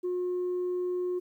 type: tone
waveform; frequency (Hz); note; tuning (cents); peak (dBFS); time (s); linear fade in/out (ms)
sine; 360; F#4; -47; -26; 0.03-1.2; 20
effects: tanh soft clip ceiling -26 dBFS + 11-bit